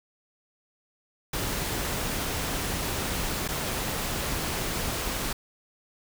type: noise with dropouts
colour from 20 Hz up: pink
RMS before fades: -30 dBFS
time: 1.33-5.33 s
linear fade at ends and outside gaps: 5 ms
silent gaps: 3.479-3.486 s
effects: none